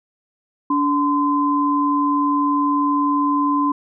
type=tone pair together; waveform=sine; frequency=288.4 / 1027.7 Hz; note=D4 / C6; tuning=-31 / -31 cents; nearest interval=octave + minor seventh; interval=2200 cents; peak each=-18 dBFS; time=0.7-3.72 s; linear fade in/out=5 ms; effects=none